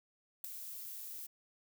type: noise with ADSR envelope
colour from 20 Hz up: violet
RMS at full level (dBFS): -36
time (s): 0.44-1.27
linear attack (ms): 5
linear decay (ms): 5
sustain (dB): -10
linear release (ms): 12
effects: none